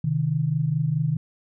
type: tone pair together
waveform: sine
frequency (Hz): 130.81 / 155.56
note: C3 / D#3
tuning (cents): 0 / 0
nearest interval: minor third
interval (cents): 300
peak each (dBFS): -25 / -22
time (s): 0.04-1.17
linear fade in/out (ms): 5
effects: none